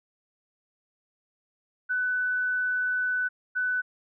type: tone pair in turn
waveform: sine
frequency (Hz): 1497 / 1497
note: F#6 / F#6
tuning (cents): +20 / +20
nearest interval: unison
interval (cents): 0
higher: neither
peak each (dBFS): -24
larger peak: neither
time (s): 1.89-3.29 / 3.55-3.82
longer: first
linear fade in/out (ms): 20
effects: none